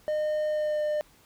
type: tone with pitch glide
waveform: triangle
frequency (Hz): 610 to 602.6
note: D#5 to D5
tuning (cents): -34 to +44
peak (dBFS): -23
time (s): 0.08-1.01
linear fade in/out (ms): 0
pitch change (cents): -22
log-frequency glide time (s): 0.49-0.83
effects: pink hiss -59 dBFS RMS until 1.25 s

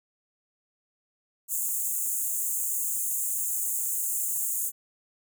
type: high-pass noise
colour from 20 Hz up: pink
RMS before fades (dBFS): -29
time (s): 1.48-4.72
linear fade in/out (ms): 50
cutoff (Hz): 6700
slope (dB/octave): 96
effects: none

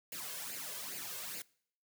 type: noise with flanger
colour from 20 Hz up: white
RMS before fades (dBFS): -43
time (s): 0.12-1.42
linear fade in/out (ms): 2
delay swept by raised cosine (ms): 0.42 to 1.92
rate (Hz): 2.4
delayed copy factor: +0.7
effects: noise-tail reverb RT60 0.6 s tail -23 dB re dry + high-pass 150 Hz 12 dB/octave

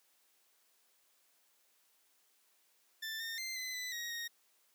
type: tone with pitch steps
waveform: 20% pulse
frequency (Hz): 1771 / 1823 / 2083 / 2029 / 1999 / 1888 / 1867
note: A6 / A#6 / C7 / B6 / B6 / A#6 / A#6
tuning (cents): +11 / -39 / -8 / +46 / +20 / +22 / +2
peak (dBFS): -34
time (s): 3.02-4.28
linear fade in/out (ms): 10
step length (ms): 180
effects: white hiss -72 dBFS RMS until 4.74 s + high-pass 300 Hz 12 dB/octave

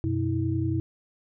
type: tone cluster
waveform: sine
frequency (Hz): 93.4 / 124.2 / 322.3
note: F#2 / B2 / E4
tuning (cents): +17 / +10 / -39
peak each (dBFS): -28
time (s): 0.04-0.8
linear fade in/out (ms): 0
effects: none

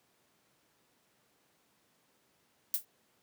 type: noise with exponential decay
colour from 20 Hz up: violet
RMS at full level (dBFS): -26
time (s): 2.74-2.85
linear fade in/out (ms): 1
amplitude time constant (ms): 23
effects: pink hiss -71 dBFS RMS until 3.22 s + high-pass 150 Hz 12 dB/octave

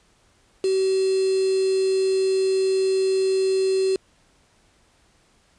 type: tone with quantisation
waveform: sine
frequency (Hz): 381.4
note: G4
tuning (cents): -47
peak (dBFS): -18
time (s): 0.64-3.96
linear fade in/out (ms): 2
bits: 5
effects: pink hiss -60 dBFS RMS until 5.58 s + resampled to 22050 Hz

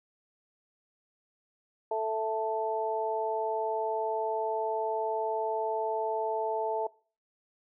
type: harmonic tone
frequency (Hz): 220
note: A3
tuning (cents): 0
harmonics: 2 / 3 / 4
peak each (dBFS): -32 / -32 / -32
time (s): 1.91-6.87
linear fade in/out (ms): 5
effects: noise-tail reverb RT60 0.4 s tail -22 dB re dry

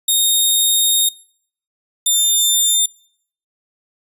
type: tone pair in turn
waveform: 10% pulse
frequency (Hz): 3702 / 3599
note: A#7 / A7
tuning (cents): -13 / +38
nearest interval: unison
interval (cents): 49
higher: first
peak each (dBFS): -4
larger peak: neither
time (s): 0.08-1.09 / 2.06-2.86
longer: first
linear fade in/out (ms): 5
effects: noise-tail reverb RT60 0.6 s tail -23 dB re dry + resampled to 32000 Hz

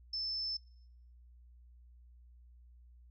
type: tone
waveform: sine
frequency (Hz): 5274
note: E8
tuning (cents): 0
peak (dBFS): -35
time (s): 0.13-0.57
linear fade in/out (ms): 5
effects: noise-tail reverb RT60 0.8 s tail -24 dB re dry + added 60 Hz sine -56 dBFS peak until 3.1 s

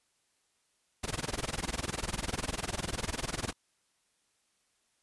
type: noise with tremolo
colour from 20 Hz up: pink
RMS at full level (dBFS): -32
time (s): 1.03-3.53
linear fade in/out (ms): 10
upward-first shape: sine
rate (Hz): 20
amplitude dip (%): 95
effects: white hiss -74 dBFS RMS until 5.02 s + resampled to 24000 Hz

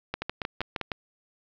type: two click trains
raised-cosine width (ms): 0.3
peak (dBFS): -13 / -14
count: 6 / 4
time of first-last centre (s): 0.14-0.918 / 0.22-0.813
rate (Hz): 6.43 / 5.06
effects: low-pass 5000 Hz 12 dB/octave + 9-bit

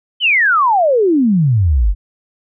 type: exponential sweep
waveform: sine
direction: down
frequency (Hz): 3136 to 43.07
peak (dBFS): -9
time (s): 0.2-1.95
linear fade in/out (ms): 50
effects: none

